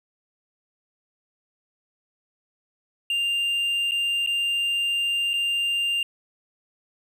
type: tone with dropouts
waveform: triangle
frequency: 2794 Hz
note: F7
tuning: in tune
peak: -20 dBFS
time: 3.1-6.03 s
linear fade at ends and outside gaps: 2 ms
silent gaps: 3.911-3.918 / 4.263-4.272 / 5.334-5.338 s
effects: none